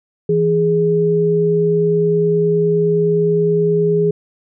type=tone pair together; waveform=sine; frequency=164.81 / 415.3 Hz; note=E3 / G#4; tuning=0 / 0 cents; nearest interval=octave + major third; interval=1600 cents; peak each=-17 / -13 dBFS; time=0.29-4.11 s; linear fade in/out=5 ms; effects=none